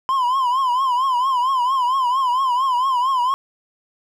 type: tone with vibrato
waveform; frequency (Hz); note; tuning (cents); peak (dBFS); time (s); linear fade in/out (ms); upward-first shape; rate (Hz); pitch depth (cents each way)
triangle; 1024; C6; -38; -14; 0.09-3.34; 0; triangle; 4.4; 130
effects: none